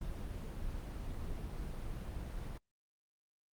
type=noise; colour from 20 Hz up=brown; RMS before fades=-41 dBFS; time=0.01-2.58 s; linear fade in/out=5 ms; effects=Opus 24 kbps